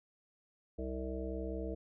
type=harmonic tone; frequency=64.8 Hz; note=C2; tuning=16 cents flat; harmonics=1 / 3 / 5 / 7 / 9 / 10; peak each=-40 / -46 / -43 / -43 / -48 / -48 dBFS; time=0.78-1.75 s; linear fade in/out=10 ms; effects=none